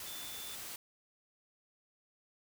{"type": "tone in noise", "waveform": "sine", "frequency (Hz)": 3517, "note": "A7", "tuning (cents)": -1, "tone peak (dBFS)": -48, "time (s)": [0.06, 0.55], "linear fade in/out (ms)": 2, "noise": "white", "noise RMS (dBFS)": -45, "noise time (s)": [0, 0.76], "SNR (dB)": -6, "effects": []}